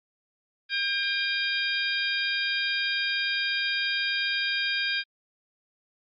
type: harmonic tone with a mistuned harmonic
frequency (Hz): 801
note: G5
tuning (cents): +37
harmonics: 2 / 3 / 4 / 5 / 6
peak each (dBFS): -29 / -31 / -32 / -33 / -34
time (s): 0.69-5.04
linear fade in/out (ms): 50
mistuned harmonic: 5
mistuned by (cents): -110
effects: Opus 32 kbps